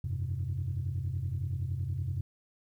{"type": "chord", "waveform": "sine", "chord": "F suspended second", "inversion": "none", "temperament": "equal", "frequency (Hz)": [87.31, 98, 130.81], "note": ["F2", "G2", "C3"], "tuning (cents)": [0, 0, 0], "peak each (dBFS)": -34, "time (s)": [0.04, 2.21], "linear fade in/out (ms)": 5, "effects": ["tanh soft clip ceiling -25 dBFS", "11-bit"]}